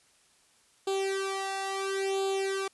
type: tone with flanger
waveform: sawtooth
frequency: 388.4 Hz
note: G4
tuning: 16 cents flat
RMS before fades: -31 dBFS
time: 0.87-2.68 s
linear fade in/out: 5 ms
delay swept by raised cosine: 0.26 to 1.13 ms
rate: 0.73 Hz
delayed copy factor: +0.9
effects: white hiss -64 dBFS RMS until 2.73 s + resampled to 24000 Hz